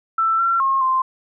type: tone with pitch steps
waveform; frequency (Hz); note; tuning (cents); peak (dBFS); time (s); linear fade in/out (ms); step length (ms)
sine; 1330 / 1360 / 1077 / 1045; E6 / F6 / C6 / C6; +15 / -46 / +50 / -2; -15; 0.18-1.02; 5; 210
effects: none